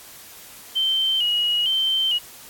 sine tone with vibrato, 3003 Hz, F#7, 25 cents sharp, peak -18 dBFS, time 0.75-2.19 s, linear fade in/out 20 ms, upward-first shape square, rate 1.1 Hz, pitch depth 61 cents each way, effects white hiss -43 dBFS RMS until 2.49 s + AAC 64 kbps

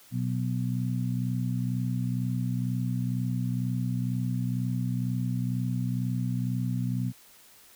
harmonic tone, 62.1 Hz, B1, 10 cents sharp, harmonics 2 / 3 / 4, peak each -28 / -32 / -34 dBFS, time 0.11-7.13 s, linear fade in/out 50 ms, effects white hiss -55 dBFS RMS until 7.75 s

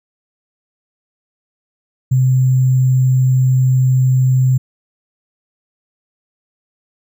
sine tone with sample-and-hold, 129.5 Hz, C3, 17 cents flat, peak -9 dBFS, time 2.11-4.58 s, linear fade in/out 10 ms, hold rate 7350 Hz, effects none

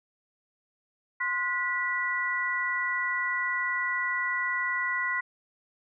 sine tone cluster, 1045 / 1451 / 1959 Hz, C6 / F#6 / B6, -2 / -34 / -15 cents, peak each -33 / -33 / -28 dBFS, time 1.2-5.21 s, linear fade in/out 10 ms, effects none

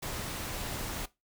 pink noise, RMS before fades -37 dBFS, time 0.02-1.06 s, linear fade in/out 10 ms, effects noise-tail reverb RT60 0.2 s tail -18 dB re dry

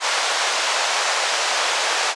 pink band-pass noise, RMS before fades -21 dBFS, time 0-2.15 s, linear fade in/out 50 ms, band 600 to 7300 Hz, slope 24 dB/octave, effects resampled to 24000 Hz

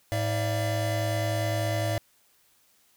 square tone cluster, 106.7 / 587 / 677 Hz, G#2 / D5 / E5, +47 / -1 / +46 cents, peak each -28 / -33 / -33 dBFS, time 0.12-1.98 s, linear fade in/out 0 ms, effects white hiss -64 dBFS RMS until 2.96 s

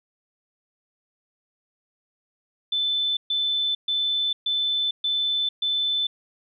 sine tone bursts, 3520 Hz, A7, in tune, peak -21 dBFS, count 6, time 2.72-6.07 s, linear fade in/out 5 ms, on 450 ms, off 130 ms, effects none

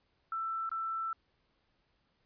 sine tone with dropouts, 1331 Hz, E6, 16 cents sharp, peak -33 dBFS, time 0.32-1.13 s, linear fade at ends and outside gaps 2 ms, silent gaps 0.693-0.715 s, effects pink hiss -75 dBFS RMS until 2.25 s + resampled to 11025 Hz

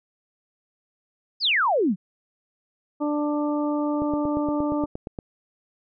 sine exponential sweep, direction down, 5260 to 164.81 Hz, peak -18 dBFS, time 1.4-1.96 s, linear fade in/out 50 ms
harmonic tone, 295.6 Hz, D4, 11 cents sharp, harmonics 1 / 2 / 3 / 4, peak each -23 / -29 / -33 / -35 dBFS, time 3-4.86 s, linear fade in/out 20 ms
click train, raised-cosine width 2 ms, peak -18 dBFS, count 11, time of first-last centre 4.02-5.188 s, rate 8.56 Hz
effects none

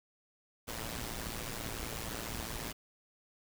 pink noise with amplitude modulation, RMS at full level -37 dBFS, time 0.67-2.73 s, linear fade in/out 20 ms, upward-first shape sine, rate 114 Hz, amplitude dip 75%, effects none

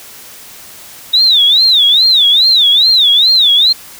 sine tone with vibrato, 3729 Hz, A#7, in tune, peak -5 dBFS, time 1.13-3.73 s, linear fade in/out 10 ms, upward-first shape sine, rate 2.4 Hz, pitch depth 210 cents each way, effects white hiss -34 dBFS RMS until 3.99 s

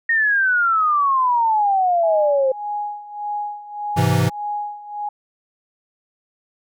sine exponential sweep, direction down, 1864.7 to 518 Hz, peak -14 dBFS, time 0.09-2.52 s, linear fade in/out 5 ms
sine tone with tremolo, 830 Hz, G#5, 1 cent flat, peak -21 dBFS, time 2.03-5.09 s, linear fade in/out 5 ms, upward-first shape sine, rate 1.7 Hz, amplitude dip 80%
square chord, Ab augmented, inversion none, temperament equal with one note detuned, 103.83 / 129.53 / 164.81 Hz, Ab2 / C3 / E3, 0 / -17 / 0 cents, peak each -20 dBFS, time 3.96-4.3 s, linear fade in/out 20 ms
effects none

